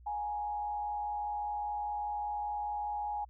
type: tone with frequency modulation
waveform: sine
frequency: 830.6 Hz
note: G#5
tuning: in tune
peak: -33 dBFS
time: 0.06-3.25 s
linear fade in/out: 10 ms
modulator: 105 Hz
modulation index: 0.45
effects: added 60 Hz sine -53 dBFS peak until 3.29 s